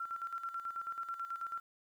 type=tone with tremolo; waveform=sine; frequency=1361 Hz; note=F6; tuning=45 cents flat; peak=-36 dBFS; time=0-1.6 s; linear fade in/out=5 ms; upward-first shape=square; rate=9.2 Hz; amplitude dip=65%; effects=11-bit